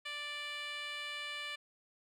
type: tone with band-pass filter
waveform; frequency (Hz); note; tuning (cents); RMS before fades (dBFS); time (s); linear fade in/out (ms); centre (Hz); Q
10% pulse; 587; D5; -1; -42; 0.05-1.56; 10; 2700; 1.1
effects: none